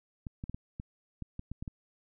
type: clicks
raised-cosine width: 5 ms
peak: -26 dBFS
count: 10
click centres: 0.268 / 0.439 / 0.496 / 0.545 / 0.799 / 1.223 / 1.394 / 1.516 / 1.625 / 1.678 s
effects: none